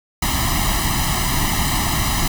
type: noise with comb filter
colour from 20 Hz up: pink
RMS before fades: -19 dBFS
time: 0.22-2.28 s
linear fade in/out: 5 ms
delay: 1 ms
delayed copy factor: +1
effects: none